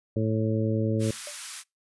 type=harmonic tone; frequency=110 Hz; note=A2; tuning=in tune; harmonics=1 / 2 / 3 / 4 / 5; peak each=-26 / -29 / -31 / -32 / -33 dBFS; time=0.16-1.11 s; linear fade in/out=5 ms
type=high-pass noise; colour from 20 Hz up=white; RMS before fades=-37 dBFS; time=0.99-1.64 s; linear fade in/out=50 ms; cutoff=1100 Hz; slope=24 dB/octave
type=tone with exponential decay; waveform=sine; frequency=587.3 Hz; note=D5; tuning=in tune; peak=-35 dBFS; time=1.27-1.38 s; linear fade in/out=2 ms; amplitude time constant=23 ms
effects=noise-tail reverb RT60 0.2 s tail -25 dB re dry + resampled to 24000 Hz